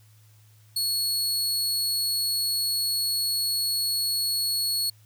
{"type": "tone", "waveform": "sawtooth", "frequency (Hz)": 4360, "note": "C#8", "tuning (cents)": -29, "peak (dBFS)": -21, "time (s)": [0.76, 4.9], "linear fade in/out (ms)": 5, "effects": ["added 107 Hz sine -53 dBFS peak until 5.05 s", "white hiss -62 dBFS RMS until 5.05 s"]}